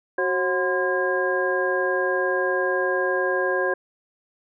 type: tone cluster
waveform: sine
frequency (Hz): 371.5 / 540 / 732 / 1029 / 1623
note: F#4 / C#5 / F#5 / C6 / G#6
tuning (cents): +7 / -45 / -19 / -29 / -40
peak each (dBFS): -25 / -25 / -32 / -30 / -25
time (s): 0.18-3.74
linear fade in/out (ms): 5
effects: none